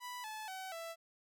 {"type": "tone with pitch steps", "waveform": "sawtooth", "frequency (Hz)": [987.8, 864.9, 757.3, 663.1], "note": ["B5", "A5", "F#5", "E5"], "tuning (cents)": [0, -30, 40, 10], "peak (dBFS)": -39, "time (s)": [0, 0.96], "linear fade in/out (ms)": 50, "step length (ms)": 240, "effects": []}